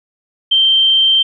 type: tone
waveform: sine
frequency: 3136 Hz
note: G7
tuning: in tune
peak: -8 dBFS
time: 0.51-1.23 s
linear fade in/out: 10 ms
effects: none